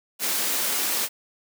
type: high-pass noise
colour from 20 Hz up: white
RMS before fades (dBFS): -25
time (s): 0.19-1.09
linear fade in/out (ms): 50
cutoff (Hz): 190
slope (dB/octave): 24
effects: none